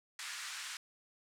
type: band-pass noise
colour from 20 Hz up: pink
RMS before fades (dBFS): -44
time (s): 0.19-0.77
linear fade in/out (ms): 2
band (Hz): 1300 to 9100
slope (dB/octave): 24
effects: none